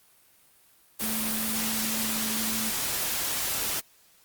sine tone in noise, 220.7 Hz, A3, 5 cents sharp, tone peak -33 dBFS, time 1.01-2.71 s, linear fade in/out 20 ms, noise white, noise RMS -29 dBFS, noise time 0.99-3.81 s, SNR -7 dB, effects white hiss -60 dBFS RMS until 4.24 s + Opus 32 kbps

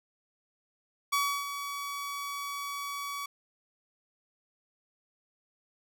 sawtooth tone with ADSR envelope, 1135 Hz, C#6, 41 cents sharp, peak -21 dBFS, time 1.12-3.26 s, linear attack 13 ms, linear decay 310 ms, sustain -10 dB, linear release 5 ms, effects none

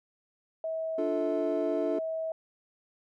sine tone, 645 Hz, E5, 38 cents flat, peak -30 dBFS, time 0.64-2.32 s, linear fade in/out 2 ms
triangle chord, D minor, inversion none, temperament equal, 293.7 / 349.2 / 440 Hz, D4 / F4 / A4, 0 / 0 / 0 cents, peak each -31 dBFS, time 0.98-1.99 s, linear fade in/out 5 ms
effects none

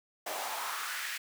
pink noise with high-pass filter sweep, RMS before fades -37 dBFS, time 0.26-1.18 s, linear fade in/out 10 ms, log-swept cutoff 610 to 2000 Hz, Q 2.7, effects none

